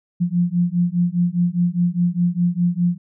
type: beating tone pair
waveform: sine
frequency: 172.8 / 177.7 Hz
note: F3 / F3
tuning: -18 / +30 cents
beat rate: 4.9 Hz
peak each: -19 dBFS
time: 0.2-2.98 s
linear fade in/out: 20 ms
effects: none